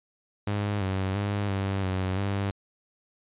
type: tone with pitch steps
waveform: sawtooth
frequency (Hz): 102.6 / 95.4 / 101.6 / 97.6 / 93.7 / 99.2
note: G#2 / G2 / G#2 / G2 / F#2 / G2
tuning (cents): -21 / -47 / -38 / -7 / +22 / +21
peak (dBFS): -22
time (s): 0.47-2.51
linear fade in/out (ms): 5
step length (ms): 340
effects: resampled to 8000 Hz